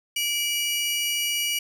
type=tone pair together; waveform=sawtooth; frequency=2322 / 2904 Hz; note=D7 / F#7; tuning=-20 / -33 cents; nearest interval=major third; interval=387 cents; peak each=-25 / -22 dBFS; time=0.16-1.59 s; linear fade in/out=5 ms; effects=none